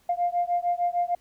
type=beating tone pair; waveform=sine; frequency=698.5 / 705.1 Hz; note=F5 / F5; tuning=0 / +16 cents; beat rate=6.6 Hz; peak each=-25 dBFS; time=0.09-1.15 s; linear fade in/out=5 ms; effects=tanh soft clip ceiling -16 dBFS + pink hiss -63 dBFS RMS until 1.2 s